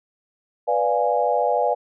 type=chord; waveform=sine; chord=B diminished seventh; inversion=none; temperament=equal; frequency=493.9 / 587.3 / 698.5 / 830.6 Hz; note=B4 / D5 / F5 / Ab5; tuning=0 / 0 / 0 / 0 cents; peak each=-23 dBFS; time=0.67-1.75 s; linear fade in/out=20 ms; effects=none